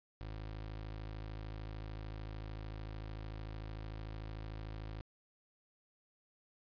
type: tone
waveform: 25% pulse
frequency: 53.4 Hz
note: G#1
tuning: 49 cents sharp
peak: -39 dBFS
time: 0.21-5.01 s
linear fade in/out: 0 ms
effects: resampled to 11025 Hz

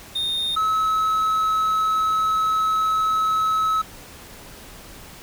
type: tone pair in turn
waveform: triangle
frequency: 3668 / 1290.5 Hz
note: A#7 / E6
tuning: -29 / -37 cents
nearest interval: octave + tritone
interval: 1808 cents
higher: first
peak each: -20 / -16 dBFS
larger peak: second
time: 0.15-0.56 / 0.56-3.82 s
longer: second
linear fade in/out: 10 ms
effects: pink hiss -42 dBFS RMS until 5.22 s

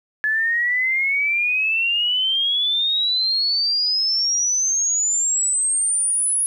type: exponential sweep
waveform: sine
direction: up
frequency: 1711 to 10548 Hz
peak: -17 dBFS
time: 0.24-6.46 s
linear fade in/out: 0 ms
effects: 9-bit

